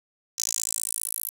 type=tone with high-pass filter sweep; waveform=10% pulse; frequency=55.1 Hz; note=A1; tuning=3 cents sharp; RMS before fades=-30 dBFS; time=0.38-1.3 s; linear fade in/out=5 ms; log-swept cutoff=6100 to 12000 Hz; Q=5.5; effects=8-bit